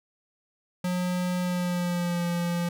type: tone with pitch glide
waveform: square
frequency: 180 to 172.97 Hz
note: F#3 to F3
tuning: -47 to -16 cents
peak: -26 dBFS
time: 0.84-2.69 s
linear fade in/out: 5 ms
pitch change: -69 cents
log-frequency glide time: 1.41-2.26 s
effects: none